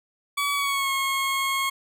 20% pulse tone with pitch glide, 1139 to 1086.3 Hz, C#6 to C#6, +47 to -35 cents, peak -18 dBFS, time 0.37-1.7 s, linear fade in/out 10 ms, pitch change -82 cents, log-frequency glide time 0.54-0.91 s, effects none

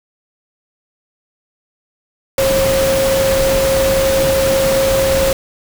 sine tone in noise, 538 Hz, C5, 48 cents sharp, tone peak -12 dBFS, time 2.38-5.33 s, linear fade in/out 2 ms, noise pink, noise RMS -19 dBFS, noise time 2.38-5.33 s, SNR +4 dB, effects none

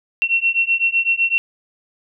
sine beating tone pair, 2716 / 2723.9 Hz, F7 / F7, -49 / -44 cents, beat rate 7.9 Hz, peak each -18 dBFS, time 0.22-1.38 s, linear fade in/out 0 ms, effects none

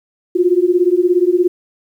sine beating tone pair, 348.3 / 365.3 Hz, F4 / F#4, -5 / -22 cents, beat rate 17 Hz, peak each -13 / -13 dBFS, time 0.35-1.48 s, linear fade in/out 10 ms, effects 8-bit

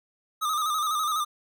square tone with vibrato, 1235 Hz, D#6, 13 cents flat, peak -25 dBFS, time 0.41-1.25 s, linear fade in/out 20 ms, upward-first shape square, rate 12 Hz, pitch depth 54 cents each way, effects none

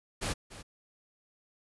pink noise with echo, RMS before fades -33 dBFS, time 0.21-0.34 s, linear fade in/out 20 ms, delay 290 ms, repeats 1, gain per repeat -14 dB, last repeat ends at 0.63 s, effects resampled to 24000 Hz

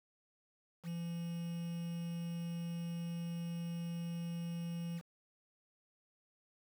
triangle tone with quantisation, 169.4 Hz, E3, 48 cents sharp, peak -36 dBFS, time 0.83-5.02 s, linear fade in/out 50 ms, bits 9, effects none

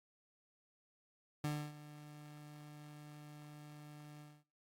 30% pulse tone with ADSR envelope, 149 Hz, D3, 25 cents sharp, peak -32 dBFS, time 1.44-4.44 s, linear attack 3 ms, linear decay 280 ms, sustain -17 dB, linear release 240 ms, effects noise-tail reverb RT60 0.3 s tail -19 dB re dry + AAC 64 kbps

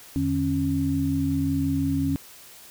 sine tone cluster, 86.9 / 152.5 / 273.8 Hz, F2 / D#3 / C#4, -8 / -34 / -21 cents, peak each -29 / -28 / -23 dBFS, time 0.16-2.16 s, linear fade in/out 0 ms, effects white hiss -47 dBFS RMS until 2.7 s

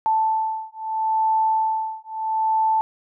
sine beating tone pair, 880 / 880.76 Hz, A5 / A5, 0 / +1 cents, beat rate 0.76 Hz, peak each -22 dBFS, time 0.06-2.81 s, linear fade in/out 0 ms, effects none

